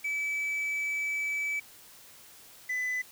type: tone pair in turn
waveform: sine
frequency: 2300 / 2003 Hz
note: D7 / B6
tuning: -37 / +24 cents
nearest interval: major second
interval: 239 cents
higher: first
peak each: -26 dBFS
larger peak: neither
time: 0.04-1.6 / 2.69-3.02 s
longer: first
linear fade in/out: 10 ms
effects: tanh soft clip ceiling -28 dBFS + white hiss -53 dBFS RMS until 3.11 s